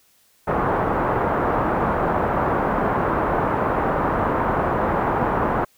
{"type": "low-pass noise", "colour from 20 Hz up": "white", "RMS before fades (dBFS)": -21, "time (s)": [0.47, 5.65], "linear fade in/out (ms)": 10, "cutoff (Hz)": 1200, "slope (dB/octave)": 24, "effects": ["white hiss -59 dBFS RMS until 5.77 s"]}